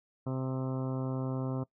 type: harmonic tone with a mistuned harmonic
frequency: 130.81 Hz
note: C3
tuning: in tune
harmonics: 1 / 2 / 3 / 4 / 5 / 6 / 7 / 8 / 9 / 10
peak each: -33 / -36 / -43 / -43 / -46 / -51 / -51 / -50 / -54 / -53 dBFS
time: 0.26-1.64 s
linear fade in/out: 10 ms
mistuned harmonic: 9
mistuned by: +28 cents
effects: noise-tail reverb RT60 0.1 s tail -21 dB re dry